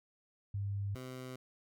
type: tone pair in turn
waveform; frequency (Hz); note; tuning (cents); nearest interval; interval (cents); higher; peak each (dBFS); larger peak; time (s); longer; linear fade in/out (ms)
sine / 15% pulse; 100 / 128.45; G2 / C3; +35 / -32; major third; 433; second; -34 / -37; first; 0.54-0.95 / 0.95-1.36; neither; 5
effects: none